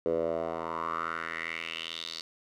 10% pulse tone with band-pass filter sweep, 82.41 Hz, E2, in tune, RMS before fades -34 dBFS, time 0.06-2.21 s, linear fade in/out 0 ms, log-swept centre 470 to 4500 Hz, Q 4.6, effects none

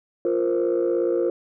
sine chord, F suspended fourth, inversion none, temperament equal, 349.2 / 466.2 / 523.3 Hz, F4 / Bb4 / C5, 0 / 0 / 0 cents, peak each -21 / -23 / -24 dBFS, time 0.25-1.3 s, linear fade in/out 2 ms, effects tanh soft clip ceiling -14 dBFS

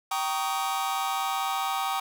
45% pulse chord, Eb dominant seventh, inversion first, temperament just, 777.8 / 933.4 / 1120.1 / 1244.5 Hz, G5 / Bb5 / Db6 / Eb6, -14 / +2 / +18 / 0 cents, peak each -30 / -34 / -33 / -33 dBFS, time 0.11-2 s, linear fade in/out 5 ms, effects none

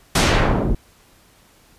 pink noise with low-pass filter sweep, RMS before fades -17 dBFS, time 0.15-0.75 s, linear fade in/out 5 ms, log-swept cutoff 11000 to 250 Hz, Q 0.78, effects pink hiss -53 dBFS RMS until 1.78 s + resampled to 32000 Hz

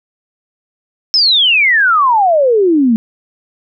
sine exponential sweep, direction down, 5360 to 216.4 Hz, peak -7 dBFS, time 1.14-2.96 s, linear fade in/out 0 ms, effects none

